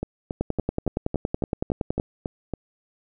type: two click trains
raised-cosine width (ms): 2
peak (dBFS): -14 / -10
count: 10 / 18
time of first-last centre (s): 0.03-2.537 / 0.41-1.999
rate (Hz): 3.59 / 10.7
effects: none